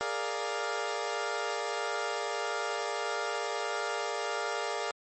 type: chord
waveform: 20% pulse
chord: Bb dominant seventh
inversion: third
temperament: equal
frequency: 415.3 / 466.2 / 587.3 / 698.5 Hz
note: Ab4 / Bb4 / D5 / F5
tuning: 0 / 0 / 0 / 0 cents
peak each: -32 dBFS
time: 0.01-4.91 s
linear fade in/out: 0 ms
effects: MP3 32 kbps